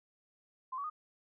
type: tone with pitch steps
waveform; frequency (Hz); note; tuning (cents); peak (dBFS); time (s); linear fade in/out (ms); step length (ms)
sine; 1038 / 1131.9 / 1234.4; C6 / C#6 / D#6; -14 / +36 / -14; -36; 0.72-0.9; 10; 60
effects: none